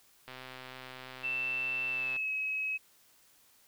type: click train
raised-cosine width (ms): 0.3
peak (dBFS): -29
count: 244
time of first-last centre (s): 0.28-2.164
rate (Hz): 129
type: tone with pitch glide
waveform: sine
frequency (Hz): 2668 to 2559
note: E7 to D#7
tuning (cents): +20 to +48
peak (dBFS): -31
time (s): 1.23-2.78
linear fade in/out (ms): 20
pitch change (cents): -72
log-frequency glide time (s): 1.89-2.31
effects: white hiss -64 dBFS RMS until 3.67 s